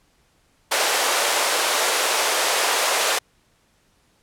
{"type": "high-pass noise", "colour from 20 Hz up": "pink", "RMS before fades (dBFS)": -20, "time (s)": [0.71, 3.19], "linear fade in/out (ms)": 10, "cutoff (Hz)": 480, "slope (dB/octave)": 24, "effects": ["pink hiss -62 dBFS RMS until 4.22 s", "low-pass 11000 Hz 12 dB/octave"]}